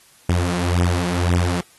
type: beating tone pair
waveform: sawtooth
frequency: 87.31 / 89.21 Hz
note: F2 / F2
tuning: 0 / +37 cents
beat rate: 1.9 Hz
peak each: -15 / -17 dBFS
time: 0.29-1.61 s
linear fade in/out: 5 ms
effects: white hiss -52 dBFS RMS until 1.78 s + AAC 32 kbps